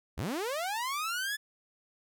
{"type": "linear sweep", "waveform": "sawtooth", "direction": "up", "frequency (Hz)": [51.91, 1741], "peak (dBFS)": -28, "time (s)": [0.17, 1.37], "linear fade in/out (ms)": 20, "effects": []}